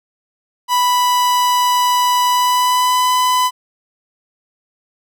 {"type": "tone with pitch glide", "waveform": "45% pulse", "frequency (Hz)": [987.8, 1003.3], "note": ["B5", "B5"], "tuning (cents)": [0, 27], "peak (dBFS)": -12, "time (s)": [0.68, 3.51], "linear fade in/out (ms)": 50, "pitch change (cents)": 27, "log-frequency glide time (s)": [2.27, 3.11], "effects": []}